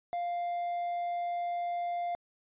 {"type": "tone", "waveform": "triangle", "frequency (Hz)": 698.5, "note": "F5", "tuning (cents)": 0, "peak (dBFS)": -29, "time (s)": [0.13, 2.15], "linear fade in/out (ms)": 0, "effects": ["resampled to 8000 Hz"]}